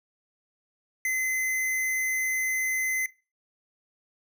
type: tone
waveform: square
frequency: 2047 Hz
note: C7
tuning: 38 cents flat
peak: -25 dBFS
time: 1.05-3.06 s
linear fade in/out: 2 ms
effects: noise-tail reverb RT60 0.3 s tail -20 dB re dry